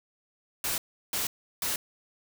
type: noise bursts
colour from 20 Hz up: white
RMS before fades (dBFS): -30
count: 3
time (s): 0.64-1.76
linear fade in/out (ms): 2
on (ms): 140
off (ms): 350
effects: none